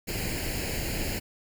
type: noise with comb filter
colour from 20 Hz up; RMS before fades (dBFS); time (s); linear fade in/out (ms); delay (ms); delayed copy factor
pink; -31; 0.07-1.2; 20; 0.42; +0.75
effects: none